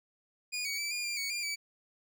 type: tone with pitch steps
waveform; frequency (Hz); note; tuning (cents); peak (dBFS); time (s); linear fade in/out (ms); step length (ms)
20% pulse; 2449 / 2252 / 2319 / 2422 / 2385 / 2234 / 2397 / 2295; D#7 / C#7 / D7 / D#7 / D7 / C#7 / D7 / D7; -28 / +27 / -22 / -47 / +26 / +13 / +35 / -40; -28; 0.52-1.56; 20; 130
effects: none